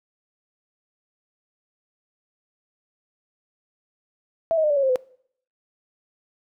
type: tone with pitch steps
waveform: sine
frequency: 660 / 631.7 / 604.5 / 578.6 / 553.7 / 529.9 / 507.2 Hz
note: E5 / D#5 / D5 / D5 / C#5 / C5 / B4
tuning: +2 / +26 / +50 / -26 / -2 / +22 / +46 cents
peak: -17 dBFS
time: 4.51-4.958 s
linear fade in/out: 0 ms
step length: 64 ms
effects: noise-tail reverb RT60 0.6 s tail -22 dB re dry